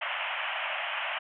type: band-pass noise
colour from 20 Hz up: white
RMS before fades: -33 dBFS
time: 0.01-1.19 s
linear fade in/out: 10 ms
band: 580 to 3100 Hz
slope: 96 dB/octave
effects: none